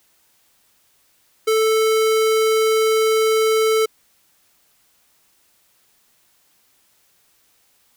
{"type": "tone", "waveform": "square", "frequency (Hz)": 440, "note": "A4", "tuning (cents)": 0, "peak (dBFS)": -15, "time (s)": [1.47, 3.86], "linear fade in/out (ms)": 10, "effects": ["white hiss -60 dBFS RMS until 7.96 s"]}